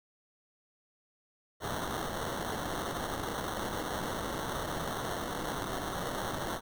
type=noise with sample-and-hold; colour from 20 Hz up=white; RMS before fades=-36 dBFS; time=1.6-6.61 s; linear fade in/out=50 ms; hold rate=2450 Hz; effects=none